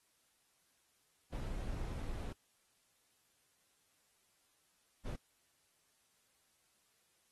brown noise bursts at uneven times, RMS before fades -41 dBFS, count 2, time 1.32-2.33 / 5.05-5.16 s, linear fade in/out 10 ms, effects white hiss -75 dBFS RMS until 7.31 s + AAC 32 kbps

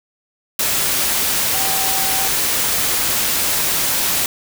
sine tone in noise, 770 Hz, G5, 31 cents flat, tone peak -26 dBFS, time 1.54-2.28 s, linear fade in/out 2 ms, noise white, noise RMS -18 dBFS, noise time 0.59-4.26 s, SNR -11 dB, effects none

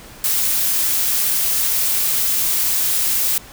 blue noise, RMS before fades -18 dBFS, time 0.24-3.38 s, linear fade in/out 2 ms, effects pink hiss -40 dBFS RMS until 3.52 s

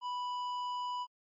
sine tone with tanh clipping, 987.8 Hz, B5, in tune, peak -36 dBFS, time 0.01-1.07 s, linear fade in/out 50 ms, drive 10 dB, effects MP3 32 kbps

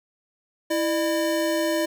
square tone pair together, 329.6 / 603.8 Hz, E4 / D5, 0 / +48 cents, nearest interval minor seventh, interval 1048 cents, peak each -25 dBFS, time 0.7-1.86 s, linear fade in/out 10 ms, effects none

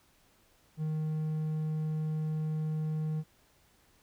triangle tone with hard clipping, 155.56 Hz, D#3, in tune, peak -31 dBFS, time 0.77-3.24 s, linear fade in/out 50 ms, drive 6 dB, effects pink hiss -66 dBFS RMS until 4.02 s

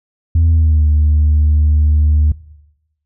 sine tone with pitch glide, 81.9 to 75.54 Hz, E2 to D2, -11 to +49 cents, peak -6 dBFS, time 0.35-2.32 s, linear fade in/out 5 ms, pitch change -140 cents, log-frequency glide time 0.49-0.85 s, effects noise-tail reverb RT60 0.9 s tail -20 dB re dry + tanh soft clip ceiling -6 dBFS

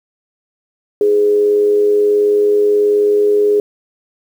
sine tone with amplitude modulation, 415.3 Hz, G#4, in tune, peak -7 dBFS, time 1.01-3.6 s, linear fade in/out 2 ms, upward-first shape sine, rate 98.6 Hz, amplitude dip 40%, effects 7-bit

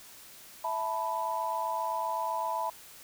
sine chord, E suspended fourth, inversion none, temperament equal, 659.3 / 880 / 987.8 Hz, E5 / A5 / B5, 0 / 0 / 0 cents, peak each -36 / -34 / -32 dBFS, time 0.64-2.7 s, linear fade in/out 5 ms, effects white hiss -51 dBFS RMS until 3.03 s

